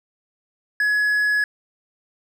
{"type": "tone", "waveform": "triangle", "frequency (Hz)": 1688, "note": "G#6", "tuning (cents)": 28, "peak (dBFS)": -15, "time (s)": [0.8, 1.44], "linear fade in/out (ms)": 2, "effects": []}